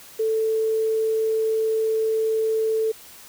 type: tone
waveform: sine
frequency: 441.8 Hz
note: A4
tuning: 7 cents sharp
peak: -19 dBFS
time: 0.19-2.92 s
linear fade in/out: 10 ms
effects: white hiss -45 dBFS RMS until 3.28 s